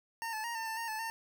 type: tone with pitch steps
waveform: 25% pulse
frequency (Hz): 914 / 868 / 937 / 901 / 890 / 921 / 871 / 907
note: A#5 / A5 / A#5 / A5 / A5 / A#5 / A5 / A#5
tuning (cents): -34 / -24 / +9 / +41 / +20 / -21 / -18 / -48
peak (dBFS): -32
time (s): 0.22-1.1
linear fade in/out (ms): 0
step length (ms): 110
effects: 12-bit